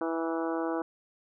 harmonic tone with a mistuned harmonic, 164.3 Hz, E3, 5 cents flat, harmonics 2 / 3 / 4 / 5 / 6 / 7 / 8 / 9, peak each -31 / -35 / -37 / -39 / -41 / -42 / -43 / -44 dBFS, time 0.01-0.82 s, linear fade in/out 2 ms, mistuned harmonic 6, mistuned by -19 cents, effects none

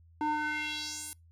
square tone with band-pass filter sweep, 302.3 Hz, D#4, 50 cents flat, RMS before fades -34 dBFS, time 0.21-1.13 s, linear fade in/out 0 ms, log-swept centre 700 to 11000 Hz, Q 2.6, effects noise-tail reverb RT60 0.2 s tail -26 dB re dry + added 83 Hz sine -56 dBFS peak until 1.31 s

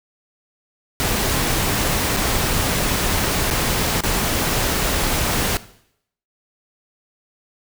pink noise with dropouts, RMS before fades -20 dBFS, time 1-5.57 s, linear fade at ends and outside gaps 0 ms, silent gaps 2.165-2.17 / 3.503-3.51 / 4.007-4.036 s, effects noise-tail reverb RT60 0.7 s tail -17 dB re dry

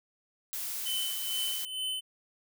blue noise, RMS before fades -36 dBFS, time 0.53-1.65 s, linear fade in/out 0 ms
square tone with tremolo, 3040 Hz, F#7, 46 cents sharp, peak -31 dBFS, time 0.85-2.01 s, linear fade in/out 20 ms, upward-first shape sine, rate 2.2 Hz, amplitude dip 65%
effects none

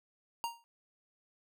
square tone with exponential decay, 934 Hz, A#5, 3 cents sharp, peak -31 dBFS, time 0.44-0.64 s, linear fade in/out 0 ms, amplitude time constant 42 ms, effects none

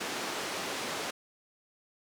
pink band-pass noise, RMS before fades -36 dBFS, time 0-1.11 s, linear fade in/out 10 ms, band 320 to 7200 Hz, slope 12 dB/octave, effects none

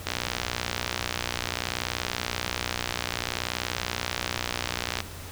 click train, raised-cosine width 0.2 ms, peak -9 dBFS, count 300, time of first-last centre 0.07-5.004 s, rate 60.6 Hz, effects added 88 Hz sine -41 dBFS peak until 5.31 s + pink hiss -42 dBFS RMS until 5.31 s

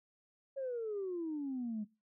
sine exponential sweep, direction down, 554.4 to 205.6 Hz, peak -35 dBFS, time 0.56-1.85 s, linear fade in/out 20 ms, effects noise-tail reverb RT60 0.3 s tail -23 dB re dry + tanh soft clip ceiling -32 dBFS

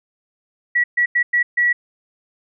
sine tone bursts at uneven times, 1934 Hz, B6, 37 cents flat, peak -13 dBFS, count 5, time 0.75-0.84 / 0.97-1.06 / 1.15-1.23 / 1.33-1.43 / 1.57-1.73 s, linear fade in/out 10 ms, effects none

